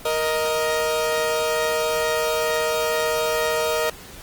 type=tone pair together; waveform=sawtooth; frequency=468.2 / 625 Hz; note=A#4 / D#5; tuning=+8 / +8 cents; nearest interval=perfect fourth; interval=500 cents; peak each=-19 dBFS; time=0.05-3.9 s; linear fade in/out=5 ms; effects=pink hiss -41 dBFS RMS until 4.22 s + Opus 24 kbps

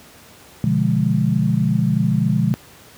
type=chord; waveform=sine; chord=B diminished seventh; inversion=none; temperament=equal; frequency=123.47 / 146.83 / 174.61 / 207.7 Hz; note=B2 / D3 / F3 / Ab3; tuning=0 / 0 / 0 / 0 cents; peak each=-20 dBFS; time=0.64-2.54 s; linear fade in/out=0 ms; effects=pink hiss -45 dBFS RMS until 2.97 s + high-pass 80 Hz 12 dB/octave

